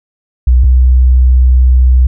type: tone pair in turn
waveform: sine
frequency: 62 / 63.19 Hz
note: B1 / B1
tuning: +7 / +40 cents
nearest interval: unison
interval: 33 cents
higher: second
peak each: -3 dBFS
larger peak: neither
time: 0.47-0.64 / 0.64-2.07 s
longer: second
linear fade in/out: 5 ms
effects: none